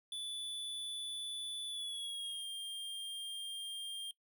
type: tone with pitch glide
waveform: square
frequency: 3471 to 3201 Hz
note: A7 to G7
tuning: -24 to +36 cents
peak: -40 dBFS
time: 0.12-4.11 s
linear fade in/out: 2 ms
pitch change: -140 cents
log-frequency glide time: 1.67-2.46 s
effects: noise-tail reverb RT60 0.1 s tail -19 dB re dry